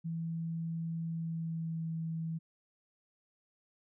sine tone with pitch glide, 164.81 to 162.73 Hz, E3 to E3, 0 to -22 cents, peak -34 dBFS, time 0.04-2.39 s, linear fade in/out 20 ms, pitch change -22 cents, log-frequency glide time 1.05-1.89 s, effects none

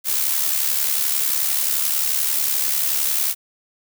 blue noise with amplitude modulation, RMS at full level -18 dBFS, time 0.04-3.35 s, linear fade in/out 50 ms, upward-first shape sine, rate 71.3 Hz, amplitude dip 55%, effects none

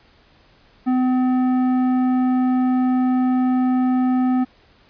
sine tone with tanh clipping, 254.4 Hz, C4, 48 cents flat, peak -17 dBFS, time 0.86-4.45 s, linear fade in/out 20 ms, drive 11 dB, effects pink hiss -54 dBFS RMS until 4.89 s + resampled to 11025 Hz

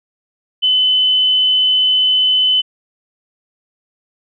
sine tone, 3025 Hz, F#7, 38 cents sharp, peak -10 dBFS, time 0.62-2.62 s, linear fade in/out 20 ms, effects none

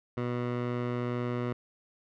15% pulse tone with low-pass filter, 122.1 Hz, B2, 19 cents flat, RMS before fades -32 dBFS, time 0.17-1.53 s, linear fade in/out 5 ms, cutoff 2000 Hz, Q 0.73, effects none

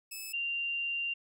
10% pulse / sine tone pair in turn, 2604 / 2778 Hz, E7 / F7, -22 / -10 cents, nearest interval minor second, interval 112 cents, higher second, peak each -31 / -31 dBFS, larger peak neither, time 0.11-0.33 / 0.33-1.14 s, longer second, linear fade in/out 10 ms, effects none

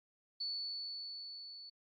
sine tone with level ramp, 4453 Hz, C#8, 7 cents sharp, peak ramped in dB -36 to -49 dBFS, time 0.4-1.7 s, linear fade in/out 10 ms, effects AAC 48 kbps

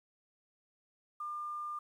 sine tone with quantisation, 1200 Hz, D6, 37 cents sharp, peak -37 dBFS, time 1.2-1.79 s, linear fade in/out 5 ms, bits 11, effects none

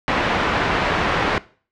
white low-pass noise, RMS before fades -20 dBFS, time 0.08-1.38 s, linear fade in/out 0 ms, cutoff 1700 Hz, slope 12 dB/octave, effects noise-tail reverb RT60 0.4 s tail -19 dB re dry + low-pass 5000 Hz 12 dB/octave

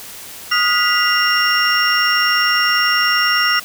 sine tone cluster, 1244 / 1435 / 1964 / 2810 / 5520 Hz, D#6 / F6 / B6 / F7 / F8, -1 / +47 / -10 / +10 / -21 cents, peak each -19 dBFS, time 0.51-3.6 s, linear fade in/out 10 ms, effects white hiss -34 dBFS RMS until 3.64 s

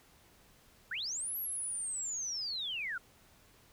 sine linear two-way sweep, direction up then down, 1358 to 11820 to 1358 Hz, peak -35 dBFS, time 0.91-2.98 s, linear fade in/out 5 ms, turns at 1.37 s, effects pink hiss -63 dBFS RMS until 3.72 s

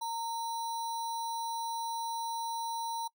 sine tone with sample-and-hold, 920 Hz, A#5, 23 cents flat, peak -33 dBFS, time 0.01-3.08 s, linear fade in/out 10 ms, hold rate 4900 Hz, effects noise-tail reverb RT60 0.1 s tail -23 dB re dry

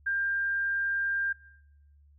sine tone, 1595 Hz, G6, 30 cents sharp, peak -26 dBFS, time 0.06-1.33 s, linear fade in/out 10 ms, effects noise-tail reverb RT60 0.9 s tail -21 dB re dry + added 72 Hz sine -56 dBFS peak until 2.18 s

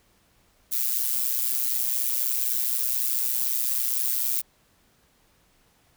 violet noise with amplitude modulation, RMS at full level -22 dBFS, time 0.71-4.42 s, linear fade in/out 20 ms, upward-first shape sine, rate 124 Hz, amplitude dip 80%, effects pink hiss -63 dBFS RMS until 5.96 s

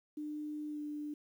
sine tone with pitch glide, 300.4 to 296.9 Hz, D4 to D4, +39 to +19 cents, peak -38 dBFS, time 0.17-1.14 s, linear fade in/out 5 ms, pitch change -20 cents, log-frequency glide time 0.69-0.8 s, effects 11-bit

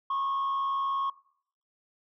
sine tone with frequency modulation, 1093 Hz, C#6, 25 cents flat, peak -25 dBFS, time 0.1-1.1 s, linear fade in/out 5 ms, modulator 79.7 Hz, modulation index 0.45, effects noise-tail reverb RT60 0.6 s tail -21 dB re dry + tanh soft clip ceiling -25 dBFS

